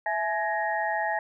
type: tone cluster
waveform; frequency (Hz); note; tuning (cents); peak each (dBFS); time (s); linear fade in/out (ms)
sine; 660 / 846 / 1679 / 1864; E5 / G#5 / G#6 / A#6; +2 / +32 / +18 / -1; -31 / -28 / -35 / -31; 0.06-1.19; 2
effects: none